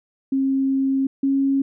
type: tone pair in turn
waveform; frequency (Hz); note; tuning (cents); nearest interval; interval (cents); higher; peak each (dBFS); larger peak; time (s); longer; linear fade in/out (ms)
sine; 269.1 / 273.2; C4 / C#4; +49 / -25; unison; 26; second; -17 / -16; second; 0.32-1.07 / 1.23-1.62; first; 5
effects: none